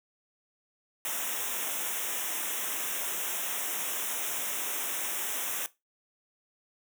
white band-stop noise, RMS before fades -33 dBFS, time 1.05-5.66 s, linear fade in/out 0 ms, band 3700 to 5500 Hz, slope 96 dB/octave, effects noise-tail reverb RT60 0.2 s tail -17 dB re dry + high-pass 300 Hz 12 dB/octave

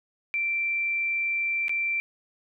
sine tone with dropouts, 2349 Hz, D7, in tune, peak -24 dBFS, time 0.34-2 s, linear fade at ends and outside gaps 0 ms, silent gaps 1.682-1.694 s, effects none

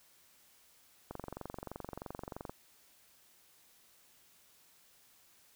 click train, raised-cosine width 1 ms, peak -27 dBFS, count 33, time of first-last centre 1.11-2.495 s, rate 23.1 Hz, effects white hiss -65 dBFS RMS until 5.55 s

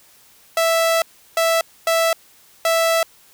sawtooth tone bursts at uneven times, 659.3 Hz, E5, in tune, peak -11 dBFS, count 4, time 0.57-1.02 / 1.37-1.61 / 1.87-2.13 / 2.65-3.03 s, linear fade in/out 2 ms, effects white hiss -51 dBFS RMS until 3.33 s

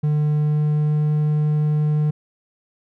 triangle tone with pitch glide, 150 to 150.96 Hz, D3 to D3, +37 to +48 cents, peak -14 dBFS, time 0.03-2.11 s, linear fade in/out 10 ms, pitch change +11 cents, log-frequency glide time 0.37-1.1 s, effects none

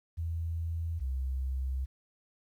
sine tone pair in turn, 82.7 / 65.64 Hz, E2 / C2, +6 / +6 cents, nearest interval major third, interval 400 cents, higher first, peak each -31 / -30 dBFS, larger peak second, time 0.17-1 / 1-1.86 s, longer second, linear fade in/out 20 ms, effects 11-bit

